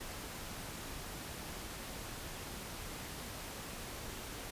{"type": "noise", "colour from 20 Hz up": "pink", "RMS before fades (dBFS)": -45, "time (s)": [0, 4.51], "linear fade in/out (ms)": 10, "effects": ["resampled to 32000 Hz"]}